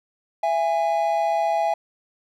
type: tone pair together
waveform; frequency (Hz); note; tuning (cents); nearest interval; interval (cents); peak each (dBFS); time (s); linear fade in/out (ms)
triangle; 668.1 / 823; E5 / G#5; +23 / -16; major third; 361; -20; 0.43-1.74; 5
effects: none